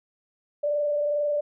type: tone with frequency modulation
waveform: sine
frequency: 587.3 Hz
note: D5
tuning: in tune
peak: -22 dBFS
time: 0.63-1.41 s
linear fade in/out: 10 ms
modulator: 22.3 Hz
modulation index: 0.43
effects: none